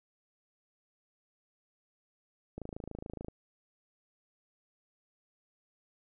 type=click train; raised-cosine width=2 ms; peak=-27 dBFS; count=20; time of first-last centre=2.58-3.284 s; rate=27 Hz; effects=none